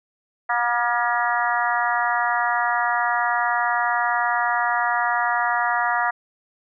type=harmonic tone with a mistuned harmonic; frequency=239.7 Hz; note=A#3; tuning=48 cents sharp; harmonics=3 / 4 / 5 / 6 / 7 / 8; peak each=-24 / -25 / -26 / -27 / -27 / -28 dBFS; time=0.49-6.11 s; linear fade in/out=10 ms; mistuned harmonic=6; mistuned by=-35 cents; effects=none